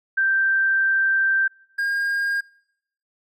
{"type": "tone pair in turn", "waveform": ["sine", "triangle"], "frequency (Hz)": [1568, 1617.7], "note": ["G6", "G#6"], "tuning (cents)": [0, -46], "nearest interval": "minor second", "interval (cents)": 54, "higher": "second", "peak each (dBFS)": [-16, -18], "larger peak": "first", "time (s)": [[0.17, 1.48], [1.78, 2.41]], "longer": "first", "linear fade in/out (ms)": 10, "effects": ["noise-tail reverb RT60 0.8 s tail -26 dB re dry", "MP3 96 kbps"]}